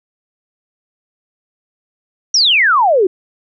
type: exponential sweep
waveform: sine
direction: down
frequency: 5920 to 350 Hz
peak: -8 dBFS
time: 2.34-3.07 s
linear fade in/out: 5 ms
effects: none